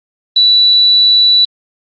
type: tone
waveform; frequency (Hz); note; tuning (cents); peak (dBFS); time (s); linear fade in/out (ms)
sine; 3951; B7; 0; -5; 0.36-1.45; 5
effects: Opus 24 kbps